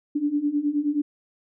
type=beating tone pair; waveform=sine; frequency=286.6 / 296.1 Hz; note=D4 / D4; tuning=-42 / +14 cents; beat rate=9.5 Hz; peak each=-26 / -23 dBFS; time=0.15-1.02 s; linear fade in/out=10 ms; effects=none